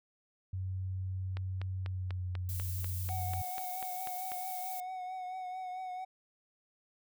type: tone with pitch glide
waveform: sine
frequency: 93.7 to 90.77 Hz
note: F#2 to F#2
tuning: +22 to -33 cents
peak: -34 dBFS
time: 0.53-3.42 s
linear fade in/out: 5 ms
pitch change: -55 cents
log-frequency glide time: 1.81-2.28 s
type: click train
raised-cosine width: 0.3 ms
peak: -27 dBFS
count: 13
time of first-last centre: 1.37-4.318 s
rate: 4.07 Hz
type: noise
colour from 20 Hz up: violet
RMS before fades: -43 dBFS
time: 2.49-4.8 s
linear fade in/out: 0 ms
type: tone with vibrato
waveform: triangle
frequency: 740 Hz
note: F#5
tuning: in tune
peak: -36 dBFS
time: 3.09-6.05 s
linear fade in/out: 10 ms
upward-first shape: triangle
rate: 4.5 Hz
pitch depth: 35 cents each way
effects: none